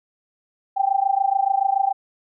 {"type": "tone with amplitude modulation", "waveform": "sine", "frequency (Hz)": 784, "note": "G5", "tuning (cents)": 0, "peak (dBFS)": -13, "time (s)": [0.76, 1.93], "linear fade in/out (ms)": 20, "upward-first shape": "sine", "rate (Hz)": 27, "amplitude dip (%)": 90, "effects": []}